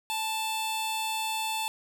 15% pulse tone with notch filter, 880 Hz, A5, in tune, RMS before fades -31 dBFS, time 0.1-1.68 s, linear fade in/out 0 ms, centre 1800 Hz, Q 1.8, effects none

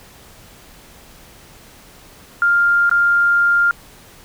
sine tone with dropouts, 1400 Hz, F6, 4 cents sharp, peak -11 dBFS, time 2.42-3.71 s, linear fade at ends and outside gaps 1 ms, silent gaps 2.895-2.913 s, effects pink hiss -44 dBFS RMS until 4.24 s

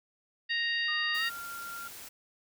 harmonic tone, 932.3 Hz, A#5, in tune, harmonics 2 / 3 / 4 / 5, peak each -30 / -35 / -37 / -38 dBFS, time 0.49-1.3 s, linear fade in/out 20 ms
sine tone with pitch glide, 1221 to 1386.5 Hz, D#6 to F6, -33 to -13 cents, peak -39 dBFS, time 0.88-1.88 s, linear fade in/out 5 ms, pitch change +220 cents, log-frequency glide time 1.15-1.28 s
white noise, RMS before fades -46 dBFS, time 1.14-2.09 s, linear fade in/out 10 ms
effects none

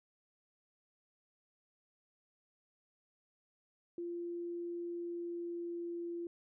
sine tone with pitch glide, 345.1 to 342.7 Hz, F4 to F4, -21 to -33 cents, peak -38 dBFS, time 3.98-6.27 s, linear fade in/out 2 ms, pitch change -12 cents, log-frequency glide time 4.85-6.13 s, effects none

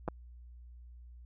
clicks, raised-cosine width 1 ms, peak -21 dBFS, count 2, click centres 0.079 / 0.085 s, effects added 60 Hz sine -49 dBFS peak until 1.25 s

